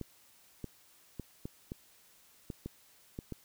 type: clicks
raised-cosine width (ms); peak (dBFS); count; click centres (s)
3; -26; 9; 0.013 / 0.643 / 1.197 / 1.455 / 1.719 / 2.502 / 2.66 / 3.189 / 3.323
effects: white hiss -63 dBFS RMS until 3.44 s